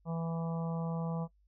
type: harmonic tone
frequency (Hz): 165.5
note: E3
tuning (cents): +7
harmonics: 1 / 3 / 4 / 5 / 6 / 7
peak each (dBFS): -33 / -43 / -45 / -47 / -49 / -50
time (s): 0.05-1.28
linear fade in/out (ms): 50
effects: noise-tail reverb RT60 0.1 s tail -21 dB re dry + added 50 Hz sine -65 dBFS peak until 1.47 s